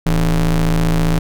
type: ring-modulated tone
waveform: square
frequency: 68.4 Hz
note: C#2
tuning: 23 cents flat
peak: -10 dBFS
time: 0.06-1.19 s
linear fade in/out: 5 ms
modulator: 95.9 Hz
effects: none